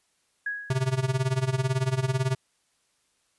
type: tone with exponential decay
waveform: sine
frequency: 1661.2 Hz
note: G#6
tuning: in tune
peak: -25 dBFS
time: 0.46-1.02 s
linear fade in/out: 5 ms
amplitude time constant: 120 ms
type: tone with tremolo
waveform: square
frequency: 130.81 Hz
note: C3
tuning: in tune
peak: -21 dBFS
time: 0.7-2.35 s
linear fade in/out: 2 ms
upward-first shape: sine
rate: 18 Hz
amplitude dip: 85%
effects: white hiss -70 dBFS RMS until 3.38 s + resampled to 24000 Hz